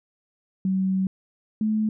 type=tone pair in turn; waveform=sine; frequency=189.6 / 216 Hz; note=F#3 / A3; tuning=+43 / -32 cents; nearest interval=major second; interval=225 cents; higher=second; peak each=-20 dBFS; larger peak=neither; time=0.65-1.07 / 1.61-1.89 s; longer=first; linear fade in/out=2 ms; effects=none